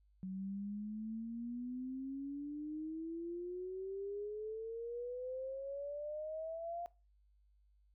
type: exponential sweep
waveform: sine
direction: up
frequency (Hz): 185.8 to 698.5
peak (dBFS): -40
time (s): 0.23-6.86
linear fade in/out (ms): 0
effects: noise-tail reverb RT60 0.3 s tail -20 dB re dry + added 50 Hz sine -67 dBFS peak until 7.94 s